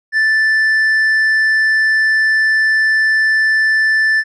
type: tone with tanh clipping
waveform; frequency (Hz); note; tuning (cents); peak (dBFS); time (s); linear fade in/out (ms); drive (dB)
sine; 1760; A6; 0; -11; 0.12-4.24; 50; 4
effects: none